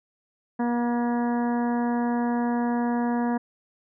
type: harmonic tone with a mistuned harmonic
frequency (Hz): 239.2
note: A#3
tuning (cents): +45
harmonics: 1 / 2 / 3 / 4 / 5 / 6 / 7 / 8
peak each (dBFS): -23 / -33 / -32 / -33 / -43 / -45 / -40 / -48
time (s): 0.59-3.38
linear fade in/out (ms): 10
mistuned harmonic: 5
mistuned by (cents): -18
effects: none